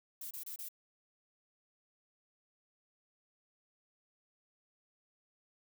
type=noise bursts; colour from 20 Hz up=violet; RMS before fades=-44 dBFS; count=4; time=0.21-0.687 s; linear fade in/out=5 ms; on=99 ms; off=27 ms; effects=none